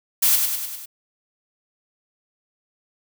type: noise with echo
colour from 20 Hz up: blue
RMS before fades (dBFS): -17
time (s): 0.22-0.36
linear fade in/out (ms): 10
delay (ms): 100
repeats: 5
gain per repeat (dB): -4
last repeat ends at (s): 0.86
effects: none